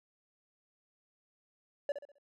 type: tone with echo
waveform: triangle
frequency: 573 Hz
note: D5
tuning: 43 cents flat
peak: -27 dBFS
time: 1.89-1.92 s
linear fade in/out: 2 ms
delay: 66 ms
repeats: 4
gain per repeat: -9 dB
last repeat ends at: 2.184 s
effects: none